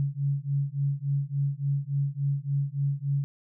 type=beating tone pair; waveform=sine; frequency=138.59 / 142.09 Hz; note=C#3 / C#3; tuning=0 / +43 cents; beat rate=3.5 Hz; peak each=-28 dBFS; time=0-3.24 s; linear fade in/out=0 ms; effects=none